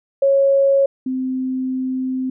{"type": "tone pair in turn", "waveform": "sine", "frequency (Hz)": [550, 259], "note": ["C#5", "C4"], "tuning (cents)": [-14, -17], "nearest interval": "octave + minor second", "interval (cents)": 1303, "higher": "first", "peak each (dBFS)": [-11, -19], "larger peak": "first", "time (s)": [[0.22, 0.86], [1.06, 2.3]], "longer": "second", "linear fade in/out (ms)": 5, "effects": []}